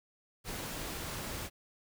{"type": "noise", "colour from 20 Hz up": "pink", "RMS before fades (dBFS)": -40, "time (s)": [0.44, 1.5], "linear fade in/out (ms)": 50, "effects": []}